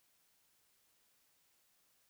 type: silence
effects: white hiss -74 dBFS RMS until 2.09 s